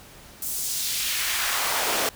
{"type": "noise with high-pass filter sweep", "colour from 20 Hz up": "pink", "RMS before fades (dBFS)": -26, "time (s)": [0.42, 2.09], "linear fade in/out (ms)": 2, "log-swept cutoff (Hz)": [9600, 380], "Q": 1, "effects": ["pink hiss -47 dBFS RMS until 2.15 s"]}